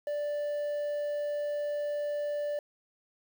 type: tone with quantisation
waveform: triangle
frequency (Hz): 587.3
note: D5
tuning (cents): 0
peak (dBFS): -28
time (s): 0.07-2.59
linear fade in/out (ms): 2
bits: 9
effects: none